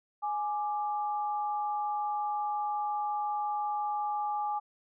sine tone pair together, 834.4 / 1180 Hz, G#5 / D6, +8 / +8 cents, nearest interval tritone, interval 600 cents, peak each -30 / -37 dBFS, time 0.22-4.6 s, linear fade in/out 20 ms, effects none

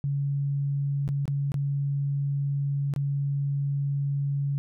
sine tone with dropouts, 140.7 Hz, C#3, 26 cents sharp, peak -24 dBFS, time 0.04-4.58 s, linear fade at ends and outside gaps 0 ms, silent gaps 1.078-1.089 / 1.255-1.279 / 1.519-1.542 / 2.938-2.962 s, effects none

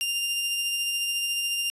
sawtooth tone with tremolo, 2794 Hz, F7, in tune, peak -21 dBFS, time 0.01-1.7 s, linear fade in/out 0 ms, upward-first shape sine, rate 14 Hz, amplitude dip 25%, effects resampled to 32000 Hz

